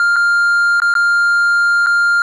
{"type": "tone with dropouts", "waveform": "triangle", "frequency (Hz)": 1400, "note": "F6", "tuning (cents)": 4, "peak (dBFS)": -8, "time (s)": [0, 2.22], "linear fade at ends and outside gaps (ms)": 1, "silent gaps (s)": [[0.16, 0.164], [0.801, 0.819], [0.94, 0.952], [1.862, 1.868]], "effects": ["resampled to 24000 Hz"]}